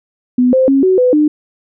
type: tone with pitch steps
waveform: sine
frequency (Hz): 249.3 / 521 / 272.4 / 374.4 / 501 / 301.4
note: B3 / C5 / C#4 / F#4 / B4 / D4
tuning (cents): +16 / -7 / -30 / +20 / +25 / +45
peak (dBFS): -7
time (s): 0.38-1.28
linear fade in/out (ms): 5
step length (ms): 150
effects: none